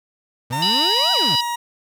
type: exponential two-way sweep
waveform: 35% pulse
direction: up then down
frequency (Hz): 115.6 to 784 to 115.6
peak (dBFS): -23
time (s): 0.5-1.36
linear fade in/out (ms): 10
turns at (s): 1.12
type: tone with pitch glide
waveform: 40% pulse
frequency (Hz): 912 to 950.7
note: A#5 to A#5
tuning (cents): -38 to +34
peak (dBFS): -21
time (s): 0.52-1.56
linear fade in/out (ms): 10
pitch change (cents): +72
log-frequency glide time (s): 0.82-1.01
type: harmonic tone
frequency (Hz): 980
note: B5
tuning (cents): -14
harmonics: 3 / 4 / 5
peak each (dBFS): -20 / -21 / -22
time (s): 0.62-1.41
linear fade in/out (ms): 5
effects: none